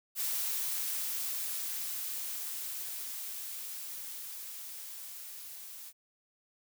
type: noise with level ramp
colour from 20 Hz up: blue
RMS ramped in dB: -33 to -47 dBFS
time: 0.15-5.93 s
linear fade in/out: 50 ms
effects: none